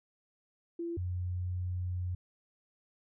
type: tone pair in turn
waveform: sine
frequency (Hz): 339.3 / 90.1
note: F4 / F#2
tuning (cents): -50 / -45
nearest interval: octave + major seventh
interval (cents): 2295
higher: first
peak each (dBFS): -34 / -32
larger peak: second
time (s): 0.79-0.97 / 0.97-2.15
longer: second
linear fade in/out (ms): 5
effects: none